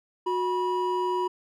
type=tone pair together; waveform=triangle; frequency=364.8 / 974 Hz; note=F#4 / B5; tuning=-24 / -24 cents; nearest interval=octave + perfect fourth; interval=1700 cents; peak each=-25 dBFS; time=0.26-1.28 s; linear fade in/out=10 ms; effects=none